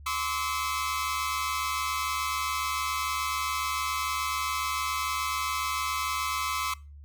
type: tone cluster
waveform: sawtooth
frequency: 1037 / 1144 / 1294 Hz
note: C6 / D6 / E6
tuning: -16 / -46 / -32 cents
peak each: -29 dBFS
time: 0.06-6.74 s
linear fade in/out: 5 ms
effects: noise-tail reverb RT60 0.3 s tail -22 dB re dry + added 72 Hz sine -44 dBFS peak until 7.04 s